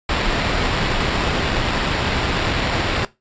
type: noise with sample-and-hold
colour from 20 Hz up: pink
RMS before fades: -20 dBFS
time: 0.09-3.05 s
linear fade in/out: 2 ms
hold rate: 6300 Hz
effects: noise-tail reverb RT60 0.2 s tail -17 dB re dry + resampled to 16000 Hz